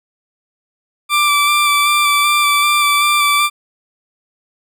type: tone with vibrato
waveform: 20% pulse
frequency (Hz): 1172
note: D6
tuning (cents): -4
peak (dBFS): -6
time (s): 1.09-3.5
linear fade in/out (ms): 50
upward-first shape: square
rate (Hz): 2.6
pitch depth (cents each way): 14
effects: none